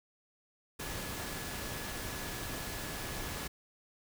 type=tone in noise; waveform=sine; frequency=1700 Hz; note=G#6; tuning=40 cents sharp; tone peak=-50 dBFS; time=0.79-3.48 s; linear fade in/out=10 ms; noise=pink; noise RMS=-40 dBFS; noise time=0.79-3.48 s; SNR=-13 dB; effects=none